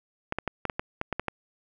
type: clicks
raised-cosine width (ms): 0.5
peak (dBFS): -13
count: 10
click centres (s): 0.324 / 0.386 / 0.477 / 0.653 / 0.698 / 0.795 / 1.014 / 1.127 / 1.196 / 1.283
effects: none